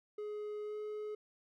triangle tone with pitch glide, 420 to 423.7 Hz, G#4 to G#4, +19 to +35 cents, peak -37 dBFS, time 0.18-1.15 s, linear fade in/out 5 ms, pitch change +16 cents, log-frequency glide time 0.63-0.77 s, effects none

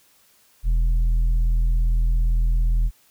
triangle tone with tanh clipping, 41.2 Hz, E1, in tune, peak -17 dBFS, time 0.63-2.91 s, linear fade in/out 50 ms, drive 9 dB, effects white hiss -58 dBFS RMS until 3.1 s

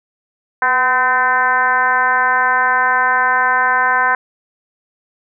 sine tone with frequency modulation, 1278 Hz, D#6, 46 cents sharp, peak -11 dBFS, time 0.62-4.15 s, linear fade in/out 2 ms, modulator 260 Hz, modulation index 2, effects none

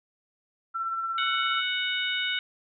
sine tone with tremolo, 1345 Hz, E6, 34 cents sharp, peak -26 dBFS, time 0.74-1.62 s, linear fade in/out 20 ms, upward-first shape sine, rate 17 Hz, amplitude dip 35%
harmonic tone, 740 Hz, F#5, in tune, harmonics 2 / 3 / 4 / 5, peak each -31 / -32 / -31 / -32 dBFS, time 1.18-2.39 s, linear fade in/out 2 ms
effects none

